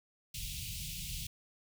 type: band-stop noise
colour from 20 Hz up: pink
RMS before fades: -41 dBFS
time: 0.34-1.27 s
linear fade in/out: 5 ms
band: 170 to 2500 Hz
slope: 48 dB/octave
effects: none